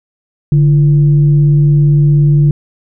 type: tone with frequency modulation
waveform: sine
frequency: 147.1 Hz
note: D3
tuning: 3 cents sharp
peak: -5 dBFS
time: 0.52-2.51 s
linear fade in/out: 2 ms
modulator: 190 Hz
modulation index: 0.27
effects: none